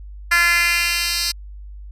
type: tone with high-pass filter sweep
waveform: 10% pulse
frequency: 344.2 Hz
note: F4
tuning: 25 cents flat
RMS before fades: -18 dBFS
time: 0.31-1.32 s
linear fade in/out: 10 ms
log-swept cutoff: 1700 to 4100 Hz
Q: 2.5
effects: added 50 Hz sine -33 dBFS peak until 1.91 s + resampled to 32000 Hz